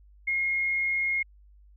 sine tone, 2148 Hz, C7, 45 cents sharp, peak -24 dBFS, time 0.27-1.23 s, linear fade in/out 10 ms, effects added 50 Hz sine -52 dBFS peak until 1.76 s

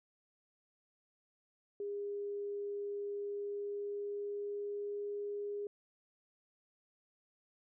sine tone with pitch glide, 406.4 to 409.5 Hz, G#4 to G#4, -38 to -24 cents, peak -37 dBFS, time 1.8-5.67 s, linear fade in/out 2 ms, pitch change +14 cents, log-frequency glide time 3.11-5.04 s, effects none

